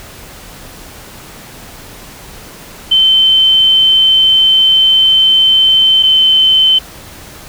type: tone pair in turn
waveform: sine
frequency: 3083 / 3071 Hz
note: G7 / G7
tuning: -29 / -36 cents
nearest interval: unison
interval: 7 cents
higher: first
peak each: -5 dBFS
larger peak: neither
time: 2.91-6.03 / 6.03-6.79 s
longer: first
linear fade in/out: 10 ms
effects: pink hiss -33 dBFS RMS until 7.48 s